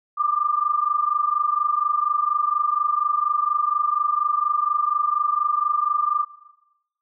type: tone pair together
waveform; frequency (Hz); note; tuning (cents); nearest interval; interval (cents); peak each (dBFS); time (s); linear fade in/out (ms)
sine; 1182.8 / 1207; D6 / D6; +12 / +47; unison; 35; -21 / -22; 0.17-6.25; 20
effects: noise-tail reverb RT60 1.0 s tail -18 dB re dry